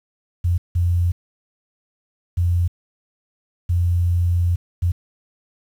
sine tone bursts at uneven times, 87.31 Hz, F2, in tune, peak -15 dBFS, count 5, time 0.44-0.58 / 0.75-1.12 / 2.37-2.68 / 3.69-4.56 / 4.82-4.92 s, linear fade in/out 10 ms, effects 8-bit

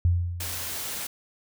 sine tone with exponential decay, 87.31 Hz, F2, in tune, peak -16 dBFS, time 0.05-0.88 s, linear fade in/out 0 ms, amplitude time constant 180 ms
white noise, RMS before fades -33 dBFS, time 0.4-1.07 s, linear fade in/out 5 ms
effects none

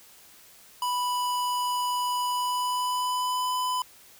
square tone with pitch glide, 987.8 to 1003.9 Hz, B5 to B5, 0 to +28 cents, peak -26 dBFS, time 0.82-3.82 s, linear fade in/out 2 ms, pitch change +28 cents, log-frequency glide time 2.27-3.55 s, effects white hiss -53 dBFS RMS until 4.19 s

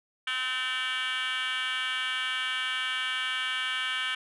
sine tone with frequency modulation, 2302 Hz, D7, 35 cents flat, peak -25 dBFS, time 0.27-4.15 s, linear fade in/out 5 ms, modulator 254 Hz, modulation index 4, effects tanh soft clip ceiling -27 dBFS

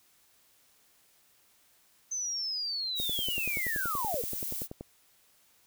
sine linear sweep, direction down, 6230 to 428.3 Hz, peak -31 dBFS, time 2.11-4.22 s, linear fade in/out 10 ms
violet noise, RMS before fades -36 dBFS, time 2.95-4.68 s, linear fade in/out 50 ms
click train, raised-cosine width 2 ms, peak -26 dBFS, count 20, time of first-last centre 3-4.81 s, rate 10.5 Hz
effects white hiss -65 dBFS RMS until 5.66 s

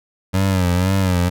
25% pulse tone with vibrato, 92.5 Hz, F#2, in tune, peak -11 dBFS, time 0.33-1.3 s, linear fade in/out 20 ms, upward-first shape sine, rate 2 Hz, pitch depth 87 cents each way, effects none

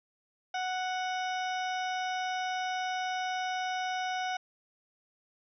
harmonic tone with a mistuned harmonic, 740 Hz, F#5, in tune, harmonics 1 / 2 / 3 / 4 / 5 / 7 / 8, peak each -32 / -38 / -42 / -44 / -46 / -49 / -50 dBFS, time 0.54-4.37 s, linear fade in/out 5 ms, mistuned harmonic 8, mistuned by -36 cents, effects none

